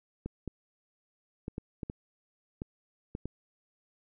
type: clicks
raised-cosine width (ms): 3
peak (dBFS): -23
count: 9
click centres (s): 0.26 / 0.477 / 1.481 / 1.581 / 1.832 / 1.899 / 2.619 / 3.151 / 3.256
effects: none